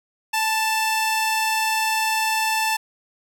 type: tone pair together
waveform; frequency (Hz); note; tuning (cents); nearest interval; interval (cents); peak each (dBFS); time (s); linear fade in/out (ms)
sawtooth; 880 / 2660; A5 / E7; 0 / +15; octave + perfect fifth; 1915; -17 / -22; 0.33-2.77; 10
effects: none